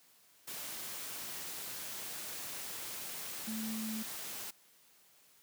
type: tone in noise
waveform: sine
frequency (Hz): 220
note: A3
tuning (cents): 0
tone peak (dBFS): -37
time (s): 3.47-4.03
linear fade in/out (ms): 10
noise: white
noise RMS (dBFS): -43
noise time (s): 0.47-4.51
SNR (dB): +3
effects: white hiss -65 dBFS RMS until 5.42 s + high-pass 100 Hz 12 dB/octave